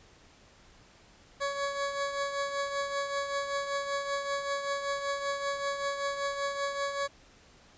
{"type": "tone with tremolo", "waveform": "20% pulse", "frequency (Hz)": 561, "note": "C#5", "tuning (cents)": 21, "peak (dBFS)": -23, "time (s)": [1.4, 7.08], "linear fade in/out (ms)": 20, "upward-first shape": "triangle", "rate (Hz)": 5.2, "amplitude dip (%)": 60, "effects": ["pink hiss -58 dBFS RMS until 7.77 s", "resampled to 16000 Hz"]}